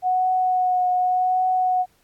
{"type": "tone with vibrato", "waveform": "sine", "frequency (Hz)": 735, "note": "F#5", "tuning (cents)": -12, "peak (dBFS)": -17, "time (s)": [0.02, 1.86], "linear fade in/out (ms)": 50, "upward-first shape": "triangle", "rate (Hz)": 0.86, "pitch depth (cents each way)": 19, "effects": ["pink hiss -62 dBFS RMS until 2.03 s", "AAC 64 kbps"]}